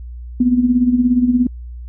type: tone with tremolo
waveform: sine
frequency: 246.9 Hz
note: B3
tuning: in tune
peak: -8 dBFS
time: 0.4-1.47 s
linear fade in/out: 5 ms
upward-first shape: sine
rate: 17 Hz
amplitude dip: 65%
effects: added 60 Hz sine -28 dBFS peak until 1.88 s